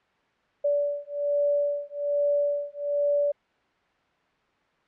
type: beating tone pair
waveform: sine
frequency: 577 / 578.2 Hz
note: D5 / D5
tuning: -31 / -27 cents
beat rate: 1.2 Hz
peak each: -26 dBFS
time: 0.64-3.32 s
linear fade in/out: 10 ms
effects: white hiss -65 dBFS RMS until 4.87 s + low-pass 2000 Hz 12 dB/octave